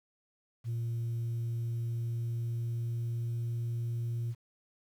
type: tone with pitch glide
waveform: sine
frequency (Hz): 116.54 to 117.42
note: A#2 to A#2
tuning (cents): 0 to +13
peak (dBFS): -29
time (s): 0.64-4.35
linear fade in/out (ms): 50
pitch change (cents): +13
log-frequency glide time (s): 1.51-3.68
effects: tanh soft clip ceiling -30 dBFS + 10-bit